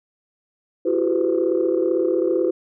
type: tone cluster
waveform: sine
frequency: 336.6 / 372.3 / 394.8 / 424.8 / 505 Hz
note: E4 / F#4 / G4 / G#4 / B4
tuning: +36 / +11 / +12 / +39 / +39 cents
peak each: -21 / -21 / -28 / -29 / -22 dBFS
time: 0.85-2.51 s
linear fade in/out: 10 ms
effects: tanh soft clip ceiling -9 dBFS